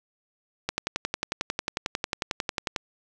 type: click train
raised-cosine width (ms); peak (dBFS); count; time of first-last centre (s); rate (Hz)
0.2; -9; 24; 0.69-2.762; 11.1
effects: none